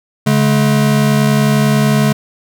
square tone pair together, 142.5 / 213.5 Hz, C#3 / G#3, +48 / +48 cents, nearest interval perfect fifth, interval 700 cents, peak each -13 dBFS, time 0.26-2.13 s, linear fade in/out 10 ms, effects none

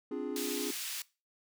triangle chord, D half-diminished seventh, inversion third, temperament equal, 261.6 / 293.7 / 349.2 / 415.3 Hz, C4 / D4 / F4 / Ab4, 0 / 0 / 0 / 0 cents, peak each -38 / -37 / -39 / -37 dBFS, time 0.11-0.71 s, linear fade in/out 5 ms
pink high-pass noise, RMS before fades -39 dBFS, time 0.36-1.02 s, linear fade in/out 2 ms, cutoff 2800 Hz, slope 12 dB/octave
effects noise-tail reverb RT60 0.3 s tail -21 dB re dry

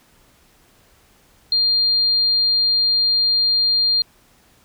sine tone, 4200 Hz, C8, 6 cents sharp, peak -14 dBFS, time 1.52-4.02 s, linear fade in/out 2 ms, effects pink hiss -55 dBFS RMS until 4.64 s

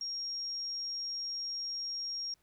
sine tone, 5580 Hz, F8, 2 cents flat, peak -35 dBFS, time 0.01-2.34 s, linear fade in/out 2 ms, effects pink hiss -73 dBFS RMS until 2.42 s

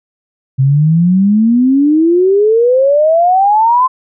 sine exponential sweep, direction up, 130 to 1046.5 Hz, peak -6 dBFS, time 0.58-3.88 s, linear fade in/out 20 ms, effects none

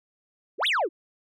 sine exponential two-way sweep, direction up then down, 293.7 to 3951 to 293.7 Hz, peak -19 dBFS, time 0.58-0.89 s, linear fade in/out 50 ms, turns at 0.67 s, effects tanh soft clip ceiling -20 dBFS

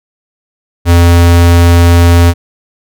square tone, 85.9 Hz, F2, 28 cents flat, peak -3 dBFS, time 0.85-2.34 s, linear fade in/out 50 ms, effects none

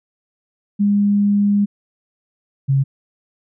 sine tone pair in turn, 203.5 / 136.46 Hz, G#3 / C#3, -35 / -27 cents, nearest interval perfect fifth, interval 692 cents, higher first, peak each -12 dBFS, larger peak neither, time 0.79-1.66 / 2.68-2.84 s, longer first, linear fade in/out 20 ms, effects none

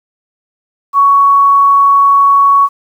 sine tone, 1117 Hz, C#6, 13 cents sharp, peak -4 dBFS, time 0.93-2.69 s, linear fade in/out 50 ms, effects 7-bit

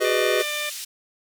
square chord, G# minor seventh, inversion third, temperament just, 373.8 / 415.3 / 498.4 / 623 Hz, F#4 / G#4 / B4 / D#5, +18 / 0 / +16 / +2 cents, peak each -26 dBFS, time 0-0.43 s, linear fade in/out 20 ms
harmonic tone, 596 Hz, D5, 25 cents sharp, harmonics 1 / 2 / 3 / 4 / 5 / 6, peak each -34 / -37 / -33 / -30 / -37 / -32 dBFS, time 0.04-0.7 s, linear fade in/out 10 ms
white band-pass noise, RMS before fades -34 dBFS, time 0.39-0.85 s, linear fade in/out 10 ms, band 3000 to 9100 Hz, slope 12 dB/octave
effects none

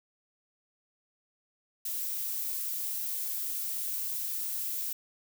violet noise, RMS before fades -34 dBFS, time 1.85-4.93 s, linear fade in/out 5 ms, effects none

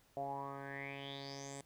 10% pulse tone with low-pass filter sweep, 138.59 Hz, C#3, in tune, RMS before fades -45 dBFS, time 0.17-1.61 s, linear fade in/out 0 ms, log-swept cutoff 650 to 8500 Hz, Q 8.1, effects pink hiss -70 dBFS RMS until 1.65 s

